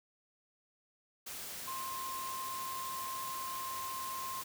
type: tone in noise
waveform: sine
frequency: 1054 Hz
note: C6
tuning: 12 cents sharp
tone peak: -39 dBFS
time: 1.67-4.42 s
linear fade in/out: 10 ms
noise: white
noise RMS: -44 dBFS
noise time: 1.26-4.44 s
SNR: +2 dB
effects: none